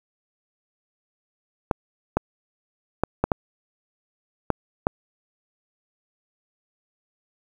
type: clicks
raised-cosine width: 1 ms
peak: -5 dBFS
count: 7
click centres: 1.712 / 2.17 / 3.036 / 3.24 / 3.318 / 4.503 / 4.869 s
effects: 7-bit